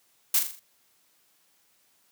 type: noise with echo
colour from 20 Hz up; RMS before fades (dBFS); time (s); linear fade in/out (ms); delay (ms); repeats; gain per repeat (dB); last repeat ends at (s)
blue; -21; 0.34-0.39; 5; 41; 5; -6; 0.595
effects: white hiss -66 dBFS RMS until 2.11 s + high-pass 100 Hz 12 dB/octave